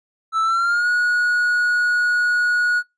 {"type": "tone with pitch glide", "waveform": "triangle", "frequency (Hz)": [1318.5, 1454.5], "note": ["E6", "F#6"], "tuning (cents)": [0, -30], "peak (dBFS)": -14, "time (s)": [0.32, 2.83], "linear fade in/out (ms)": 50, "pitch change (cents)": 170, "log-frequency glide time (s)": [0.43, 0.88], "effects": ["noise-tail reverb RT60 0.2 s tail -23 dB re dry", "resampled to 22050 Hz"]}